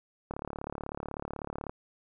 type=click train; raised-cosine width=1 ms; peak=-22 dBFS; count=51; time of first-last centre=0.31-1.695 s; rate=36.1 Hz; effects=none